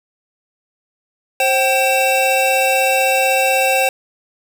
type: tone cluster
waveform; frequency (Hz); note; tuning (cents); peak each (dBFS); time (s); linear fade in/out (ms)
square; 530 / 767 / 2686; C5 / G5 / E7; +22 / -38 / +32; -18; 1.4-3.89; 2
effects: none